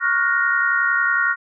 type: chord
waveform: sine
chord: Gb major seventh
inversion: second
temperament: equal with one note detuned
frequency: 1108.7 / 1409.1 / 1480 / 1864.7 Hz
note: Db6 / F6 / Gb6 / Bb6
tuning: 0 / +15 / 0 / 0 cents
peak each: -25 / -19 / -23 / -21 dBFS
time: 0-1.36 s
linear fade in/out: 50 ms
effects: none